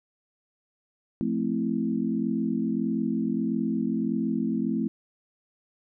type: chord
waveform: sine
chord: F major seventh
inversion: none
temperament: equal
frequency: 174.61 / 220 / 261.6 / 329.6 Hz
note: F3 / A3 / C4 / E4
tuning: 0 / 0 / 0 / 0 cents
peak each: -33 / -27 / -29 / -32 dBFS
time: 1.21-4.88 s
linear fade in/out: 0 ms
effects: none